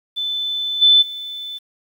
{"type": "tone with level steps", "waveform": "sine", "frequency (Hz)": 3516, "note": "A7", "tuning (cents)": -2, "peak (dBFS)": [-20, -8, -27], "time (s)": [0.16, 1.59], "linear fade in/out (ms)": 20, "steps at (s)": [0.81, 1.01], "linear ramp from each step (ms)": 20, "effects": ["8-bit"]}